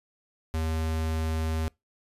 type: tone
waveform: square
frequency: 79.9 Hz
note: D#2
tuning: 47 cents sharp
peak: -27 dBFS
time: 0.54-1.68 s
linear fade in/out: 0 ms
effects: noise-tail reverb RT60 0.2 s tail -25 dB re dry + resampled to 32000 Hz